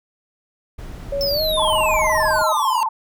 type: noise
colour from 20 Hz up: brown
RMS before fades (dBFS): -31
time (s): 0.78-2.43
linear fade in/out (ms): 10
type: tone with pitch glide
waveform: sine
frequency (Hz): 561 to 626.1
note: C#5 to D#5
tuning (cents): +21 to +11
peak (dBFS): -20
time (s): 1.12-2.53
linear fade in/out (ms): 5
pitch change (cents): +190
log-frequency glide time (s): 1.31-1.41
type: exponential sweep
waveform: square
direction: down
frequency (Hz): 5360 to 901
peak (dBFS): -21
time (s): 1.21-2.83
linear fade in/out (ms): 0
type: tone with vibrato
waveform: sine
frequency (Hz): 956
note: A#5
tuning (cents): +43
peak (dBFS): -18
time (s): 1.57-2.89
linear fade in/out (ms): 10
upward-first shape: square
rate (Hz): 19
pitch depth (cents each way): 140
effects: none